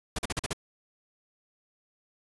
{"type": "noise bursts", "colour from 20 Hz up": "pink", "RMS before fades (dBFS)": -30, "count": 6, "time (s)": [0.16, 0.532], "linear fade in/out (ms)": 5, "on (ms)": 27, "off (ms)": 42, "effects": ["resampled to 24000 Hz"]}